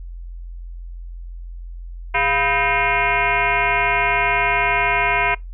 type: tone with frequency modulation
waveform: sine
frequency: 1566 Hz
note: G6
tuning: 2 cents flat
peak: -15 dBFS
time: 2.14-5.35 s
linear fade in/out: 10 ms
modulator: 290 Hz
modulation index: 3.4
effects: noise-tail reverb RT60 0.2 s tail -25 dB re dry + added 43 Hz sine -30 dBFS peak until 5.53 s